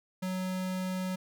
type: tone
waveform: square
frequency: 185.5 Hz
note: F#3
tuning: 5 cents sharp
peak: -32 dBFS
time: 0.22-1.16 s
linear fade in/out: 10 ms
effects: none